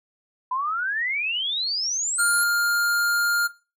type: exponential sweep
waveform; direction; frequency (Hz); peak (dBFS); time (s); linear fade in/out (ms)
sine; up; 987.8 to 11450; -23; 0.51-2.44; 5
type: tone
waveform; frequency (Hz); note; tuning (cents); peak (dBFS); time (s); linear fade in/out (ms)
square; 1406; F6; +11; -20; 2.18-3.48; 20
effects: noise-tail reverb RT60 0.3 s tail -17 dB re dry

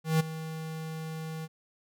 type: tone with ADSR envelope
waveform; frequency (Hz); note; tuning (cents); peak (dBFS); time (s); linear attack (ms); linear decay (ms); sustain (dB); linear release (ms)
square; 159.4; D#3; +42; -21; 0.04-1.48; 160; 13; -15; 39
effects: none

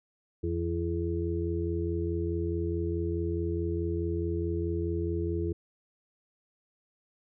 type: harmonic tone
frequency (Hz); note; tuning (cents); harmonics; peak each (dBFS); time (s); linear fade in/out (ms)
84.7; E2; +48; 1 / 2 / 4 / 5; -31 / -38 / -32 / -36; 0.43-5.53; 10
effects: none

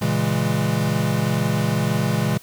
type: chord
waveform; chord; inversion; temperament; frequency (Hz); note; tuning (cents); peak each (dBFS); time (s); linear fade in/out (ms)
square; A# half-diminished seventh; none; equal; 116.54 / 138.59 / 164.81 / 207.7; A#2 / C#3 / E3 / G#3; 0 / 0 / 0 / 0; -25; 0.01-2.38; 10
effects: white hiss -48 dBFS RMS until 2.42 s

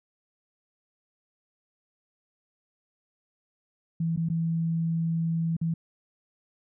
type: tone with dropouts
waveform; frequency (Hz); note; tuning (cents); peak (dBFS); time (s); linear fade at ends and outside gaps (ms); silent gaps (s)
sine; 164.81; E3; 0; -24; 4-5.74; 5; 4.163-4.173 / 4.288-4.299 / 5.567-5.613
effects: none

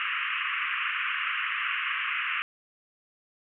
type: band-pass noise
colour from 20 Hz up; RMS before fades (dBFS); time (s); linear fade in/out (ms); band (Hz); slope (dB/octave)
white; -30; 0-2.42; 0; 1100 to 2900; 96
effects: none

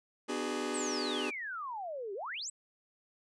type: chord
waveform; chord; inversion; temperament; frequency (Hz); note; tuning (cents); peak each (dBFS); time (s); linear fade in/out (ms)
sawtooth; G# half-diminished seventh; first; just; 249.2 / 299 / 373.8 / 415.3; B3 / D4 / F#4 / G#4; +16 / +31 / +18 / 0; -35; 0.28-1.31; 20
type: exponential two-way sweep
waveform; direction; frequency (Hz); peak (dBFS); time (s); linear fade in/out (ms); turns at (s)
sine; down then up; 8470 to 376.8 to 8470; -37; 0.74-2.5; 5; 2.14
effects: resampled to 22050 Hz

